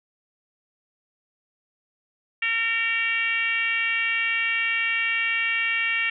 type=tone with frequency modulation; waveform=sine; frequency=2296 Hz; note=D7; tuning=40 cents flat; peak=-21 dBFS; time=2.42-6.1 s; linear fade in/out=5 ms; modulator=465 Hz; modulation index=1.3; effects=none